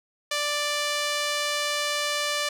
sawtooth tone with band-pass filter, 588 Hz, D5, 2 cents sharp, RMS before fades -27 dBFS, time 0.31-2.49 s, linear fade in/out 5 ms, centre 4100 Hz, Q 0.61, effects none

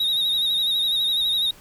triangle tone with vibrato, 3764 Hz, A#7, 16 cents sharp, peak -18 dBFS, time 0-1.51 s, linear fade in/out 5 ms, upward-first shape sine, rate 12 Hz, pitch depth 54 cents each way, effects pink hiss -49 dBFS RMS until 1.6 s

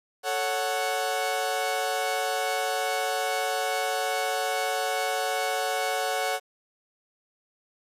sawtooth chord, F# minor, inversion first, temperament equal, 440 / 554.4 / 740 Hz, A4 / C#5 / F#5, 0 / 0 / 0 cents, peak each -29 / -27 / -24 dBFS, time 0.23-6.4 s, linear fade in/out 50 ms, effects resampled to 32000 Hz + 9-bit

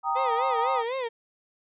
sine chord, Eb major, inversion first, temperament equal, 784 / 932.3 / 1244.5 Hz, G5 / Bb5 / Eb6, 0 / 0 / 0 cents, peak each -28 dBFS, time 0.03-0.84 s, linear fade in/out 50 ms
35% pulse tone with vibrato, 493.9 Hz, B4, in tune, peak -26 dBFS, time 0.15-1.09 s, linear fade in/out 20 ms, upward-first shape sine, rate 4 Hz, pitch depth 140 cents each way
effects resampled to 8000 Hz

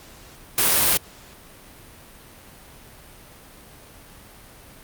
white noise, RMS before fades -18 dBFS, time 0.58-0.97 s, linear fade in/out 0 ms, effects pink hiss -46 dBFS RMS until 4.83 s + Opus 48 kbps

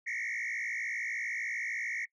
sine tone with frequency modulation, 2042 Hz, C7, 43 cents flat, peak -30 dBFS, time 0.06-2.06 s, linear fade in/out 20 ms, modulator 56.6 Hz, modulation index 3.8, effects noise-tail reverb RT60 0.1 s tail -24 dB re dry + tanh soft clip ceiling -32 dBFS

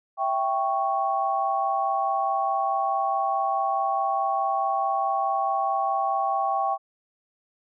sine chord, C# diminished, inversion first, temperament equal, 659.3 / 784 / 1108.7 Hz, E5 / G5 / C#6, 0 / 0 / 0 cents, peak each -30 / -24 / -27 dBFS, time 0.17-6.78 s, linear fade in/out 50 ms, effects none

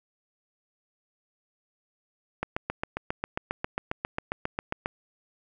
click train, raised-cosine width 0.5 ms, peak -13 dBFS, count 19, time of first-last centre 2.43-4.859 s, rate 7.41 Hz, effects none

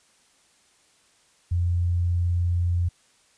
sine tone with vibrato, 87.31 Hz, F2, in tune, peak -20 dBFS, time 1.51-2.89 s, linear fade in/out 10 ms, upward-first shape sine, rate 19 Hz, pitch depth 9 cents each way, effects white hiss -61 dBFS RMS until 3.37 s + resampled to 22050 Hz

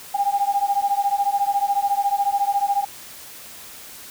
sine beating tone pair, 797 / 811 Hz, G5 / G#5, +28 / -41 cents, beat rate 14 Hz, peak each -21 dBFS, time 0.14-2.85 s, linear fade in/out 10 ms, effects white hiss -40 dBFS RMS until 4.1 s

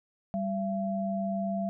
sine tone pair together, 196 / 677 Hz, G3 / E5, 0 / +46 cents, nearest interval octave + major sixth, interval 2146 cents, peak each -30 / -32 dBFS, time 0.34-1.69 s, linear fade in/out 0 ms, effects none

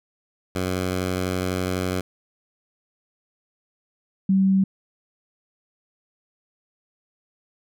10% pulse / sine tone pair in turn, 92 / 192.2 Hz, F#2 / G3, -9 / -34 cents, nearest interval octave + minor second, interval 1275 cents, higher second, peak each -15 dBFS, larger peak neither, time 0.55-2.01 / 4.29-4.64 s, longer first, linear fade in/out 5 ms, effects none

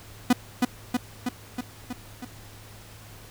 45% pulse tone with echo, 247.6 Hz, B3, 5 cents sharp, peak -15 dBFS, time 0.3-0.33 s, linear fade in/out 5 ms, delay 320 ms, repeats 6, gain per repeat -3 dB, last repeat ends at 2.25 s, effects added 105 Hz sine -48 dBFS peak until 3.3 s + pink hiss -48 dBFS RMS until 3.3 s

